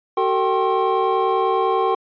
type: tone cluster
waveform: triangle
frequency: 379.6 / 449.7 / 776 / 1068 Hz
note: F#4 / A4 / G5 / C6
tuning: +44 / +38 / -18 / +35 cents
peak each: -20 dBFS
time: 0.17-1.95 s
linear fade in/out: 5 ms
effects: resampled to 11025 Hz